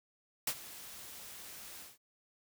white noise with ADSR envelope, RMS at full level -32 dBFS, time 0.47-1.98 s, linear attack 4 ms, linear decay 62 ms, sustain -17 dB, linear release 170 ms, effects none

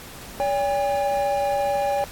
triangle tone pair together, 570 / 806.1 Hz, C#5 / G5, +48 / +48 cents, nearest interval tritone, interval 600 cents, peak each -21 dBFS, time 0.4-2.04 s, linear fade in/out 0 ms, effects pink hiss -40 dBFS RMS until 2.11 s + AAC 64 kbps

